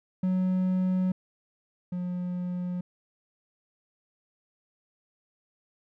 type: tone pair in turn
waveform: triangle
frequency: 185 / 179.01 Hz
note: F#3 / F3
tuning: 0 / +43 cents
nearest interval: minor second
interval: 57 cents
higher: first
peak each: -21 / -27 dBFS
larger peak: first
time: 0.23-1.12 / 1.92-2.81 s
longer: neither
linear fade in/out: 5 ms
effects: none